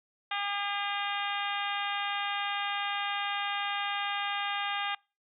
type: harmonic tone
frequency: 404.3 Hz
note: G#4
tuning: 46 cents flat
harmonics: 2 / 3 / 4 / 5 / 6 / 7 / 8 / 9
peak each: -35 / -37 / -38 / -39 / -40 / -40 / -41 / -42 dBFS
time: 0.31-4.95 s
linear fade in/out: 5 ms
effects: noise-tail reverb RT60 0.3 s tail -25 dB re dry